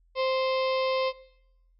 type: harmonic tone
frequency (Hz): 523.3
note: C5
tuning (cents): 0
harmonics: 1 / 2 / 4 / 5 / 6 / 7 / 8 / 9 / 10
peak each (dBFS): -25 / -31 / -37 / -39 / -41 / -42 / -43 / -44 / -45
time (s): 0.15-1.13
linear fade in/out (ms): 50
effects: noise-tail reverb RT60 0.8 s tail -20 dB re dry + added 42 Hz sine -60 dBFS peak until 1.79 s